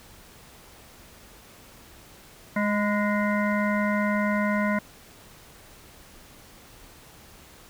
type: harmonic tone with a mistuned harmonic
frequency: 207.7 Hz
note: G#3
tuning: in tune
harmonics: 1 / 3 / 5 / 7 / 9 / 10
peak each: -24 / -29 / -31 / -32 / -34 / -34 dBFS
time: 2.56-4.79 s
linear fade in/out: 5 ms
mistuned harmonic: 5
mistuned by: -34 cents
effects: pink hiss -50 dBFS RMS until 7.69 s